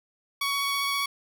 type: tone with vibrato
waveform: 15% pulse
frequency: 1121 Hz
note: C#6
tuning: 19 cents sharp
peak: -19 dBFS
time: 0.41-1.06 s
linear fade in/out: 5 ms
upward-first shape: sine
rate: 15 Hz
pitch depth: 11 cents each way
effects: none